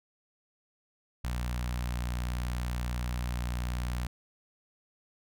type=tone with notch filter; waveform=sawtooth; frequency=60.7 Hz; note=B1; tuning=29 cents flat; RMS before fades=-33 dBFS; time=1.24-4.07 s; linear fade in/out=5 ms; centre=390 Hz; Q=0.67; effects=none